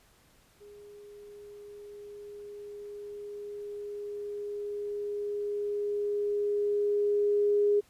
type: tone with level ramp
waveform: sine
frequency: 411.4 Hz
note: G#4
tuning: 16 cents flat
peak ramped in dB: -48 to -21 dBFS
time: 0.6-7.81 s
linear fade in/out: 20 ms
effects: pink hiss -63 dBFS RMS until 7.89 s + resampled to 32000 Hz